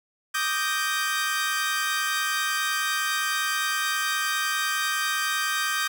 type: chord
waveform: sawtooth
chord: Eb major seventh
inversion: third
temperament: equal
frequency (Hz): 1174.7 / 1244.5 / 1568 / 1864.7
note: D6 / Eb6 / G6 / Bb6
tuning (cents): 0 / 0 / 0 / 0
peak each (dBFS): -29 / -27 / -23 / -29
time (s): 0.34-5.88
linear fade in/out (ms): 10
effects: none